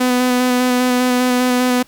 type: tone with vibrato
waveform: sawtooth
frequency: 250 Hz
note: B3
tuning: 21 cents sharp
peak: -9 dBFS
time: 0-1.83 s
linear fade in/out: 10 ms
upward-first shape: square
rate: 5 Hz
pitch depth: 12 cents each way
effects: pink hiss -49 dBFS RMS until 1.87 s